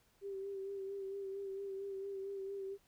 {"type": "tone with vibrato", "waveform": "sine", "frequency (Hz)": 392, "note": "G4", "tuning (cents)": 0, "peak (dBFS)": -40, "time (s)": [0.21, 2.78], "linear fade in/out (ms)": 50, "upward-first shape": "sine", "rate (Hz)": 4.4, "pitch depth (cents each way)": 31, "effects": ["pink hiss -72 dBFS RMS until 2.87 s"]}